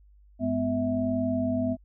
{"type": "tone cluster", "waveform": "sine", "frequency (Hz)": [99, 209.1, 250.4, 651], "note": ["G2", "G#3", "B3", "E5"], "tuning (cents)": [18, 12, 24, -22], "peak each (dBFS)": [-34, -34, -26, -30], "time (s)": [0.39, 1.77], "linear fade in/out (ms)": 50, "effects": ["added 50 Hz sine -53 dBFS peak until 1.84 s"]}